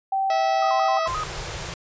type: tone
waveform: sine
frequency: 775 Hz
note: G5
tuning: 20 cents flat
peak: -20 dBFS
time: 0.12-0.99 s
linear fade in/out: 5 ms
type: harmonic tone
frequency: 651 Hz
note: E5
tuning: 22 cents flat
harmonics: 1 / 2 / 3 / 4 / 5 / 6 / 7 / 8 / 9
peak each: -24 / -33 / -34 / -37 / -41 / -41 / -42 / -40 / -46 dBFS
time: 0.3-1.08 s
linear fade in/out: 2 ms
type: tone with vibrato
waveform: sine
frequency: 1142 Hz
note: D6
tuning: 49 cents flat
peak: -25 dBFS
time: 0.62-1.24 s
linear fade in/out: 5 ms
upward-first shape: square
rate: 5.7 Hz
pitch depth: 160 cents each way
type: band-stop noise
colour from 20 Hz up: pink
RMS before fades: -32 dBFS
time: 1.07-1.74 s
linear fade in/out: 2 ms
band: 180 to 330 Hz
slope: 96 dB/octave
effects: resampled to 16000 Hz